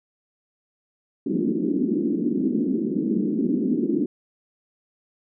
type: band-pass noise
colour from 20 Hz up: white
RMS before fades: -23 dBFS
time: 1.26-4.06 s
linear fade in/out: 5 ms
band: 190 to 350 Hz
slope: 48 dB/octave
effects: none